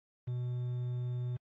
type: tone with quantisation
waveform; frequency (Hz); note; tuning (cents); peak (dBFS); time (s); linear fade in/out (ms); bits
triangle; 123.47; B2; 0; -31; 0.27-1.37; 10; 9
effects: low-pass 2000 Hz 12 dB/octave + AAC 48 kbps